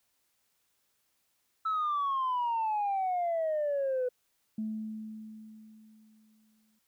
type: exponential sweep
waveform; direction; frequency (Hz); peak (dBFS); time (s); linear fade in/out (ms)
sine; down; 1318.5 to 493.9; -26; 1.65-4.09; 10
type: tone with exponential decay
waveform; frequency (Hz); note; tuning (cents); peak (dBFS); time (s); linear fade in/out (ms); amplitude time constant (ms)
sine; 217.5; A3; -20; -30; 4.58-6.79; 5; 480
effects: tanh soft clip ceiling -25 dBFS + white hiss -75 dBFS RMS until 6.87 s